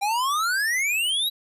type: exponential sweep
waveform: square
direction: up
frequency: 784 to 3951 Hz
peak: -22 dBFS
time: 0.01-1.3 s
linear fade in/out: 20 ms
effects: resampled to 32000 Hz